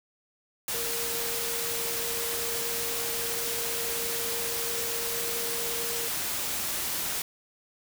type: tone in noise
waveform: sine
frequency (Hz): 466.2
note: A#4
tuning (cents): 0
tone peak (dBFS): -37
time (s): 0.74-6.08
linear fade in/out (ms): 2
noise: white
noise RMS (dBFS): -31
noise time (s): 0.68-7.22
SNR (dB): -9
effects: none